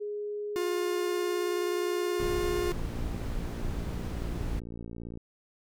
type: tone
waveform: sine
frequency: 415.3 Hz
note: G#4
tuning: in tune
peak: -32 dBFS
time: 0-2.72 s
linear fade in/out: 20 ms
type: tone with vibrato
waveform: 45% pulse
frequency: 354.6 Hz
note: F4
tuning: 26 cents sharp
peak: -29 dBFS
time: 0.56-2.72 s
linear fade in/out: 0 ms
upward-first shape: sine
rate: 19 Hz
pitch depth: 11 cents each way
type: noise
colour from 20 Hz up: brown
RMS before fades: -34 dBFS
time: 2.19-4.6 s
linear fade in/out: 10 ms
type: click train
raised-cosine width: 3 ms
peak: -28 dBFS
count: 142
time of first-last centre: 2.73-5.174 s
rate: 57.7 Hz
effects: none